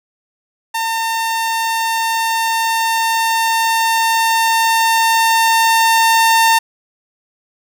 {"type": "tone with level ramp", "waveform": "sawtooth", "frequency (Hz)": 906, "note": "A#5", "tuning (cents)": -50, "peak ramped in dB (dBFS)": [-13, -5], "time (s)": [0.74, 6.59], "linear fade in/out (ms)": 10, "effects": []}